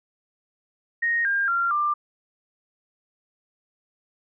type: tone with pitch steps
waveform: sine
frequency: 1864.7 / 1604.7 / 1380.9 / 1188.3 Hz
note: A#6 / G6 / F6 / D6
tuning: 0 / +40 / -20 / +20 cents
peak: -20 dBFS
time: 1.02-1.94 s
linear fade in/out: 10 ms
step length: 230 ms
effects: none